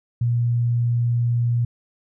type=tone; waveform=sine; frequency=119.2 Hz; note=A#2; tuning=39 cents sharp; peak=-17 dBFS; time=0.21-1.65 s; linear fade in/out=5 ms; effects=none